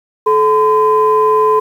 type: tone pair together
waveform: sine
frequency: 431.5 / 1019 Hz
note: A4 / C6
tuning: -34 / -46 cents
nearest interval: octave + minor third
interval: 1488 cents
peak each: -10 dBFS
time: 0.26-1.6 s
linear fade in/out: 10 ms
effects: tanh soft clip ceiling -1 dBFS + 7-bit